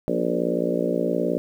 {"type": "harmonic tone with a mistuned harmonic", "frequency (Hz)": 59, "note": "A#1", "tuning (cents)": 22, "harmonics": [3, 4, 5, 6, 7, 8, 9, 10], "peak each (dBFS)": [-29, -29, -29, -29, -29, -29, -29, -29], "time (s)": [0.08, 1.38], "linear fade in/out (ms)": 0, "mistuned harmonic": 5, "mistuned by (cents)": -33, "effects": ["9-bit"]}